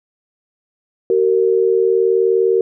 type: tone pair together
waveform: sine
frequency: 379.8 / 459.5 Hz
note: F#4 / A#4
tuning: +45 / -25 cents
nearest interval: minor third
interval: 330 cents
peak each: -14 dBFS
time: 1.1-2.61 s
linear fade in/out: 2 ms
effects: none